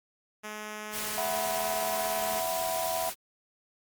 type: tone with pitch glide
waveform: 5% pulse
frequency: 212.6 to 214.2 Hz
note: G#3 to A3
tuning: +41 to -46 cents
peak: -26 dBFS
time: 0.43-2.41 s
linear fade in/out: 20 ms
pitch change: +13 cents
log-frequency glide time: 0.75-2.13 s
type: noise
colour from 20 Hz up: white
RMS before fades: -35 dBFS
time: 0.91-3.15 s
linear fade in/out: 50 ms
type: chord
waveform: sine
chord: E suspended second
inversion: none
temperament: just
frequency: 659.3 / 741.7 / 988.9 Hz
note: E5 / F#5 / B5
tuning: 0 / +4 / +2 cents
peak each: -32 / -34 / -37 dBFS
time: 1.17-3.1 s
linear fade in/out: 10 ms
effects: Opus 48 kbps